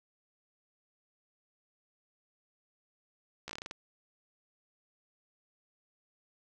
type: slowing click train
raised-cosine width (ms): 0.2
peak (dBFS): -23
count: 9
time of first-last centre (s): 3.48-3.711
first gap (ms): 14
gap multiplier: 1.2
effects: none